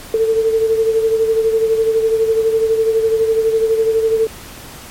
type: beating tone pair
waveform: sine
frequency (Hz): 444.7 / 456.7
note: A4 / A#4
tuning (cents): +18 / -36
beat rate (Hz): 12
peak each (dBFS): -12 / -20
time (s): 0.14-4.27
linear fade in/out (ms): 2
effects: pink hiss -35 dBFS RMS until 4.9 s + MP3 64 kbps